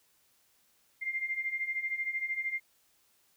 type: beating tone pair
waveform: sine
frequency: 2095 / 2108 Hz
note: C7 / C7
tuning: +2 / +12 cents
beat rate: 13 Hz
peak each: -37 / -33 dBFS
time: 1.01-2.6 s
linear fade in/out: 20 ms
effects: white hiss -69 dBFS RMS until 3.36 s